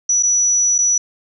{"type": "tone with dropouts", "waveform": "sine", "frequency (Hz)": 5900, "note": "F#8", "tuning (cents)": -6, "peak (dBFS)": -12, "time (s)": [0.09, 0.98], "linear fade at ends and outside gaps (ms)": 5, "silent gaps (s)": [[0.227, 0.232], [0.782, 0.786]], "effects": []}